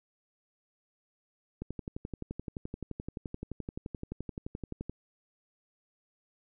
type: click train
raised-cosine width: 3 ms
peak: -24 dBFS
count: 39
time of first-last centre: 1.62-4.896 s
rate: 11.6 Hz
effects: none